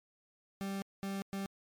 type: tone bursts at uneven times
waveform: 40% pulse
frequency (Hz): 196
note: G3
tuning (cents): 0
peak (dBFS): -35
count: 3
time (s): 0.61-0.82 / 1.03-1.22 / 1.33-1.46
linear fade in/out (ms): 0
effects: MP3 96 kbps

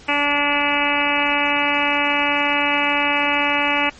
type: harmonic tone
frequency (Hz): 289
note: D4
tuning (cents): -28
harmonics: 1 / 2 / 3 / 4 / 5 / 6 / 7 / 8 / 9 / 10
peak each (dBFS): -26 / -27 / -23 / -26 / -28 / -29 / -25 / -23 / -23 / -27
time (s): 0.08-3.9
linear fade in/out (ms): 10
effects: pink hiss -44 dBFS RMS until 3.99 s + MP3 32 kbps

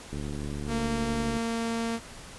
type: click train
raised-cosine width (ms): 3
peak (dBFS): -23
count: 91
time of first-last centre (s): 0.13-1.368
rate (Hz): 72.7
type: tone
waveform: sawtooth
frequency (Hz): 229.6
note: A#3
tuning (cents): -26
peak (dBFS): -24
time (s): 0.67-2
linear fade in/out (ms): 50
effects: pink hiss -45 dBFS RMS until 2.38 s + resampled to 24000 Hz

